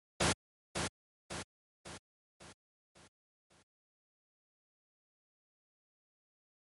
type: noise with echo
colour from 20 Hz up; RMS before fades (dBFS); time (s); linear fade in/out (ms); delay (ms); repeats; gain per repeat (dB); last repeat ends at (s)
pink; -29; 0.2-0.33; 10; 550; 6; -6; 3.63
effects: high-pass 80 Hz 12 dB/octave + MP3 48 kbps